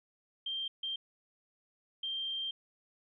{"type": "tone bursts at uneven times", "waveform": "sine", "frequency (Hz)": 3168, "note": "G7", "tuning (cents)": 18, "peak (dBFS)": -34, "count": 3, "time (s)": [[0.46, 0.68], [0.83, 0.96], [2.03, 2.51]], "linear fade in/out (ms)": 5, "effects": []}